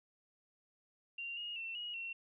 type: tone with pitch steps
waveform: sine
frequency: 2770 / 2863 / 2694 / 2894 / 2722 Hz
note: F7 / F7 / E7 / F#7 / F7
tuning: -15 / +42 / +37 / -39 / -45 cents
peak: -40 dBFS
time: 1.18-2.13 s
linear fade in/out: 5 ms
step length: 190 ms
effects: none